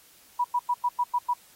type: tone bursts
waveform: sine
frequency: 974 Hz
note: B5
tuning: 24 cents flat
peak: -21 dBFS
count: 7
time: 0.39-1.338 s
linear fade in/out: 10 ms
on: 54 ms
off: 95 ms
effects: white hiss -56 dBFS RMS until 1.55 s + AAC 48 kbps